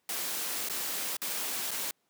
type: noise with dropouts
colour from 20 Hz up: white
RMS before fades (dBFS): -34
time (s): 0.09-1.91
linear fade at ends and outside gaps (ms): 2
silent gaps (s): 0.687-0.697 / 1.168-1.217 / 1.709-1.713
effects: pink hiss -75 dBFS RMS until 2.09 s + high-pass 200 Hz 12 dB/octave